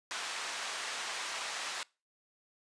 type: band-pass noise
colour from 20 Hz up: pink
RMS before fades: -39 dBFS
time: 0.11-1.83 s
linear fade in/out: 0 ms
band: 980 to 7300 Hz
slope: 12 dB/octave
effects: noise-tail reverb RT60 0.3 s tail -24 dB re dry + resampled to 22050 Hz